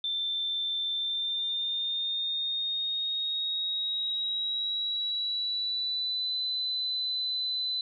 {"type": "tone with pitch glide", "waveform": "sine", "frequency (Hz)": [3557, 4016], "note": ["A7", "B7"], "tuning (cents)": [18, 28], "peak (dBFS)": -28, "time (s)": [0.04, 7.81], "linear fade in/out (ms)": 2, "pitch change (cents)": 210, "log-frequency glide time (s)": [0.92, 6.37], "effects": []}